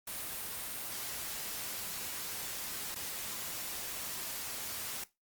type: noise with dropouts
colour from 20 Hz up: white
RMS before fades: -40 dBFS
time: 0.07-5.04 s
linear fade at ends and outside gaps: 5 ms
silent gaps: 2.947-2.957 s
effects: noise-tail reverb RT60 0.2 s tail -17 dB re dry + Opus 32 kbps